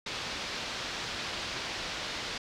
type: low-pass noise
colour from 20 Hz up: white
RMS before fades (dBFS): -37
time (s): 0.06-2.38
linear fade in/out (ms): 5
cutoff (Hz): 4900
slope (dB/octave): 24
effects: none